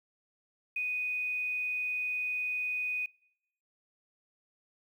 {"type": "tone with quantisation", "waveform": "sine", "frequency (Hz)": 2488, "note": "D#7", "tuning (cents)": -1, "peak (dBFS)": -30, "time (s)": [0.76, 3.06], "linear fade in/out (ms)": 5, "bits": 10, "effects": ["noise-tail reverb RT60 0.8 s tail -25 dB re dry"]}